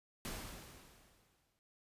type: noise with exponential decay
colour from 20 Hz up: pink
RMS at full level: -42 dBFS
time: 0.25-1.59 s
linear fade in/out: 0 ms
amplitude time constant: 290 ms
effects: resampled to 32000 Hz